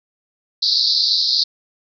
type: band-pass noise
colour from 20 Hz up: white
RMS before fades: -17 dBFS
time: 0.62-1.44 s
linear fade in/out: 10 ms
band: 3900 to 5000 Hz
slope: 96 dB/octave
effects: none